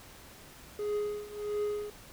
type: tone with tremolo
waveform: triangle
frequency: 416.6 Hz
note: G#4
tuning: 5 cents sharp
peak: -26 dBFS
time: 0.79-1.9 s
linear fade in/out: 2 ms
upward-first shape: triangle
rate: 1.5 Hz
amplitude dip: 90%
effects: pink hiss -52 dBFS RMS until 2.12 s